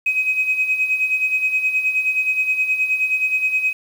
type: tone with tremolo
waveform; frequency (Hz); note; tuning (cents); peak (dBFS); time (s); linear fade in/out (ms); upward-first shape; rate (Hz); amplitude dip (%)
sine; 2529; D#7; +28; -13; 0.06-3.73; 5; sine; 9.5; 65
effects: tanh soft clip ceiling -9 dBFS + 7-bit